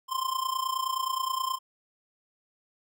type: tone with amplitude modulation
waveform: square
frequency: 1046.5 Hz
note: C6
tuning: in tune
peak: -25 dBFS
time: 0.08-1.59 s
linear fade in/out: 50 ms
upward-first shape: sine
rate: 29.5 Hz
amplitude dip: 80%
effects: none